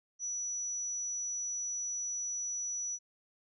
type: tone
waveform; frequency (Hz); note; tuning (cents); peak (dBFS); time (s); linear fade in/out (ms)
sine; 5900; F#8; -6; -34; 0.19-2.99; 50
effects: none